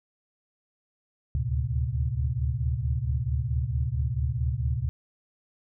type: tone cluster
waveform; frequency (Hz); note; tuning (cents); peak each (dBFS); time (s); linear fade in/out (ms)
sine; 71.2 / 75.7 / 112.3 / 128.9; C#2 / D#2 / A2 / C3; +47 / -47 / +36 / -26; -30; 1.35-4.89; 0
effects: none